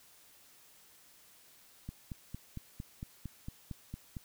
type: click train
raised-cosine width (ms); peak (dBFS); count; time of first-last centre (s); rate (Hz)
5; -28; 11; 1.89-4.168; 4.39
effects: white hiss -61 dBFS RMS until 4.24 s